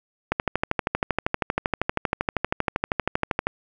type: click train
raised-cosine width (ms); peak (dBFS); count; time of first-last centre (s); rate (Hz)
0.5; -6; 41; 0.32-3.47; 12.7
effects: none